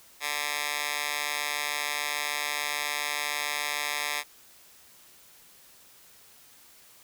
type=tone with high-pass filter; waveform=10% pulse; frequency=146.83 Hz; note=D3; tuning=in tune; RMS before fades=-31 dBFS; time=0.2-4.24 s; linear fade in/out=50 ms; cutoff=1600 Hz; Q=1; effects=white hiss -55 dBFS RMS until 7.03 s